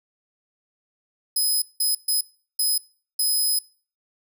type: tone bursts at uneven times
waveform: 5% pulse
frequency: 5050 Hz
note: D#8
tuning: 25 cents sharp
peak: -14 dBFS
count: 5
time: 1.36-1.62 / 1.8-1.95 / 2.08-2.21 / 2.59-2.78 / 3.19-3.59 s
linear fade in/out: 5 ms
effects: noise-tail reverb RT60 0.4 s tail -22 dB re dry